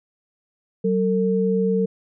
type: tone pair together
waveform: sine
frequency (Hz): 189.3 / 451.5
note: F#3 / A4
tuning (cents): +40 / +45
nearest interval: octave + minor third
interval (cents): 1505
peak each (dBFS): -20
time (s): 0.84-1.86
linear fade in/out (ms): 10
effects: none